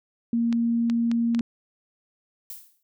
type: tone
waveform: sine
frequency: 233.1 Hz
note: A#3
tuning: in tune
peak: -20 dBFS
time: 0.33-1.41 s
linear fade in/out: 2 ms
type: clicks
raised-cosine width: 0.2 ms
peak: -18 dBFS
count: 5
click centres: 0.527 / 0.899 / 1.115 / 1.348 / 1.393 s
type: noise with exponential decay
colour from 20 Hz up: violet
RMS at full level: -35 dBFS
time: 2.5-2.83 s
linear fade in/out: 1 ms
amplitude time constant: 70 ms
effects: none